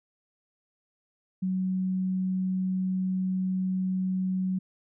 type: tone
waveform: sine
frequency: 186.6 Hz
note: F#3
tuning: 15 cents sharp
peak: -25 dBFS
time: 1.42-4.59 s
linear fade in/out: 10 ms
effects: none